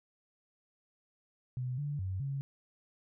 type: tone with pitch steps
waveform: sine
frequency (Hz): 126.2 / 145.2 / 94.2 / 138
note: B2 / D3 / F#2 / C#3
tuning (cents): +38 / -19 / +32 / -7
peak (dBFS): -33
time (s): 1.57-2.41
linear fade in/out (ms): 0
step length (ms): 210
effects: none